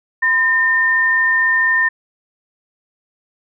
sine tone pair together, 1018 / 1813.9 Hz, C6 / A#6, -48 / -48 cents, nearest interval minor seventh, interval 1000 cents, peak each -23 / -12 dBFS, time 0.22-1.89 s, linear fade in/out 10 ms, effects none

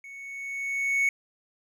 triangle tone with level ramp, 2217 Hz, C#7, in tune, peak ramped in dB -40 to -18 dBFS, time 0.04-1.09 s, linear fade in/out 2 ms, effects none

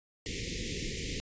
pink band-stop noise, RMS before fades -36 dBFS, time 0.26-1.2 s, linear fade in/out 0 ms, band 510 to 1900 Hz, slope 96 dB/octave, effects resampled to 16000 Hz

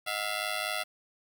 10% pulse ring-modulated tone, 680 Hz, F5, 46 cents flat, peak -19 dBFS, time 0.06-0.84 s, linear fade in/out 20 ms, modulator 52.1 Hz, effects 9-bit

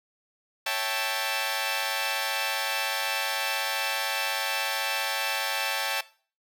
10% pulse chord, A dominant seventh, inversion first, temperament equal, 554.4 / 659.3 / 784 / 880 Hz, C#5 / E5 / G5 / A5, 0 / 0 / 0 / 0 cents, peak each -26 / -26 / -24 / -22 dBFS, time 0.66-6.01 s, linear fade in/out 5 ms, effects noise-tail reverb RT60 0.4 s tail -18 dB re dry

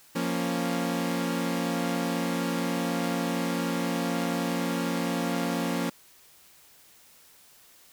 sawtooth chord, Bb minor, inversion second, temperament equal, 174.61 / 233.1 / 277.2 Hz, F3 / Bb3 / Db4, 0 / 0 / 0 cents, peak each -27 dBFS, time 0.15-5.9 s, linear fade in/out 10 ms, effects white hiss -56 dBFS RMS until 7.92 s

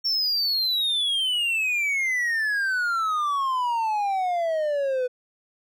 triangle exponential sweep, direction down, 5490 to 493.9 Hz, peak -20 dBFS, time 0.04-5.08 s, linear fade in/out 20 ms, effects none

